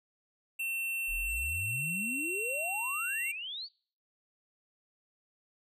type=tone with pitch glide; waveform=square; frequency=2700 to 2739 Hz; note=E7 to F7; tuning=+41 to -34 cents; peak=-33 dBFS; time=0.59-3.32 s; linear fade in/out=10 ms; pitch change=+25 cents; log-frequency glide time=1.22-3.15 s
type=exponential sweep; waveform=sine; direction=up; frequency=35.36 to 4699 Hz; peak=-37 dBFS; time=1.07-3.69 s; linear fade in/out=50 ms
effects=noise-tail reverb RT60 0.5 s tail -26 dB re dry

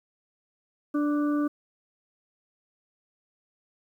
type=harmonic tone with a mistuned harmonic; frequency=293.7 Hz; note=D4; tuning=in tune; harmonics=1 / 2 / 4 / 5; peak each=-23 / -36 / -36 / -42 dBFS; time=0.94-1.48 s; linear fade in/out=10 ms; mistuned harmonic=5; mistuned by=+17 cents; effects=10-bit

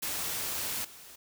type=noise with level steps; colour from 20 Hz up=white; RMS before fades=-34 / -50 dBFS; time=0.02-1.16 s; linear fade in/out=10 ms; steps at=0.84 s; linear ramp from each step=10 ms; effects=none

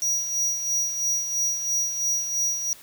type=tone with tremolo; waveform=square; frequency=5780 Hz; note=F#8; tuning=41 cents flat; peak=-21 dBFS; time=0.02-2.73 s; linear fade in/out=0 ms; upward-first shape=sine; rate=3 Hz; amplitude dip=55%; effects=white hiss -48 dBFS RMS until 2.82 s

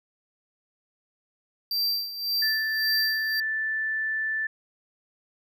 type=tone with tremolo; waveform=square; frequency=4699 Hz; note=D8; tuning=in tune; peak=-23 dBFS; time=1.71-3.4 s; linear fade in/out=2 ms; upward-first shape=sine; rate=1.8 Hz; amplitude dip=75%
type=tone; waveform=sine; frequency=1760 Hz; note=A6; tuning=in tune; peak=-25 dBFS; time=2.42-4.47 s; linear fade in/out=5 ms
effects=none

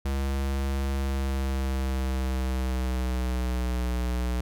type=tone with pitch glide; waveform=square; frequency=68.1 to 61.38 Hz; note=C#2 to B1; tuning=-30 to -10 cents; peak=-26 dBFS; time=0.05-4.41 s; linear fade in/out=5 ms; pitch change=-180 cents; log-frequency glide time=0.96-3.88 s; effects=none

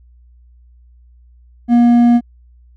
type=tone with hard clipping; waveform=sine; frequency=238.6 Hz; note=A#3; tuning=41 cents sharp; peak=-8 dBFS; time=1.68-2.21 s; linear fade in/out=50 ms; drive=5 dB; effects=added 60 Hz sine -43 dBFS peak until 2.76 s

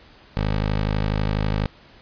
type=tone; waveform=15% pulse; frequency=52.1 Hz; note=G#1; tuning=6 cents sharp; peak=-14 dBFS; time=0.37-1.66 s; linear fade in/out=0 ms; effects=pink hiss -50 dBFS RMS until 2.01 s + resampled to 11025 Hz

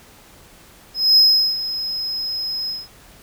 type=tone with ADSR envelope; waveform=triangle; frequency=5110 Hz; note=D#8; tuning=45 cents sharp; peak=-7 dBFS; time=0.94-2.88 s; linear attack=230 ms; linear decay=390 ms; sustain=-14 dB; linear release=190 ms; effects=pink hiss -47 dBFS RMS until 3.22 s

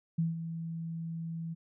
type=tone with ADSR envelope; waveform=sine; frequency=164.81 Hz; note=E3; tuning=in tune; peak=-25 dBFS; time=0.18-1.55 s; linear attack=9 ms; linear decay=160 ms; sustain=-10 dB; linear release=23 ms; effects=none

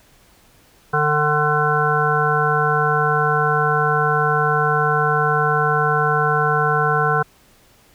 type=harmonic tone; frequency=150 Hz; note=D3; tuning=37 cents sharp; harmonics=1 / 3 / 5 / 7 / 9 / 10; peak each=-22 / -22 / -22 / -22 / -22 / -22 dBFS; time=0.93-7.23 s; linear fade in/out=10 ms; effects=pink hiss -53 dBFS RMS until 7.94 s

